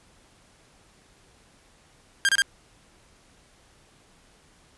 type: tone bursts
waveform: sawtooth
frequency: 1601 Hz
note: G6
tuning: 36 cents sharp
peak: -14 dBFS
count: 3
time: 2.25-2.42 s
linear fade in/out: 0 ms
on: 38 ms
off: 28 ms
effects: pink hiss -58 dBFS RMS until 4.77 s + resampled to 24000 Hz